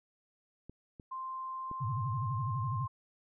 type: clicks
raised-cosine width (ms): 3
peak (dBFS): -34 / -35 / -32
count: 3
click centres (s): 0.696 / 0.998 / 1.714
type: tone with pitch glide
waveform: sine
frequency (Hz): 1046.5 to 1055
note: C6 to C6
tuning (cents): 0 to +14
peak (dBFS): -37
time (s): 1.11-2.88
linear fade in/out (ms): 10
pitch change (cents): +14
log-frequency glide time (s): 1.51-2.35
type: tone with vibrato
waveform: sine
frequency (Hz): 120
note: B2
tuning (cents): -49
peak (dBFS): -32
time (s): 1.8-2.87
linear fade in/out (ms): 20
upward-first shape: sine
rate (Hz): 12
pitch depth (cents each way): 280
effects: none